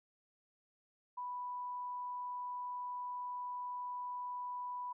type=tone; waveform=sine; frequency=987.8 Hz; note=B5; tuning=in tune; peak=-39 dBFS; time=1.17-4.93 s; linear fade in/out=10 ms; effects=none